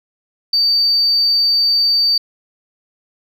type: tone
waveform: sine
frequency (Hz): 4611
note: D8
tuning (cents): -33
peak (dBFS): -10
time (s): 0.53-2.18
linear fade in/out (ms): 5
effects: tanh soft clip ceiling -7 dBFS